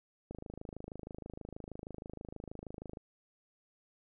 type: click train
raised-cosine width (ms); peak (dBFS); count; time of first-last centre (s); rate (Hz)
2; -30; 71; 0.31-2.972; 26.3
effects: none